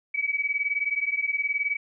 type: beating tone pair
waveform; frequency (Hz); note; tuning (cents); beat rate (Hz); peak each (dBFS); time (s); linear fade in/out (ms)
sine; 2269 / 2288; C#7 / D7; +40 / -46; 19; -27; 0.14-1.77; 10
effects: none